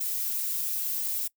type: noise with flanger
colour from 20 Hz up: violet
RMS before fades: -30 dBFS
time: 0-1.28 s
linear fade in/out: 10 ms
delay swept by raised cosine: 1.9 to 5.4 ms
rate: 2.1 Hz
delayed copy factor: +0.5
effects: noise-tail reverb RT60 0.1 s tail -22 dB re dry